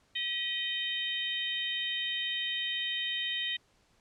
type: harmonic tone with a mistuned harmonic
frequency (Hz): 618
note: D#5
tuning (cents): -12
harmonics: 3 / 4 / 5 / 6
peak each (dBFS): -37 / -41 / -34 / -36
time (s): 0.15-3.57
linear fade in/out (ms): 10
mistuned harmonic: 3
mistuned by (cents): +64
effects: pink hiss -68 dBFS RMS until 4 s + low-pass 8000 Hz 12 dB/octave